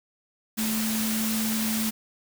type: tone in noise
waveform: sine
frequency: 220 Hz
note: A3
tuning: in tune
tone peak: -26 dBFS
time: 0.57-1.91 s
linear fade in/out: 20 ms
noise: white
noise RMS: -30 dBFS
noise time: 0.57-1.91 s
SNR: +1 dB
effects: none